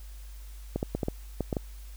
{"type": "clicks", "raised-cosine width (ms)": 2, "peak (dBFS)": -15, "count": 8, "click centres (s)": [0.76, 0.829, 0.95, 1.032, 1.084, 1.407, 1.528, 1.568], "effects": ["added 50 Hz sine -41 dBFS peak until 1.96 s", "white hiss -56 dBFS RMS until 1.96 s"]}